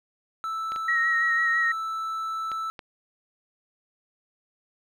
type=tone; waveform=triangle; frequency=1318.5 Hz; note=E6; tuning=in tune; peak=-26 dBFS; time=0.44-2.7 s; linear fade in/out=0 ms
type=clicks; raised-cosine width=0.3 ms; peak=-23 dBFS; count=4; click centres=0.72 / 0.761 / 2.517 / 2.792 s
type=tone with vibrato; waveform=sine; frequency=1886 Hz; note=A#6; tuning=20 cents sharp; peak=-21 dBFS; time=0.88-1.72 s; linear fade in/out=5 ms; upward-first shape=sine; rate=6 Hz; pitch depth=24 cents each way
effects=none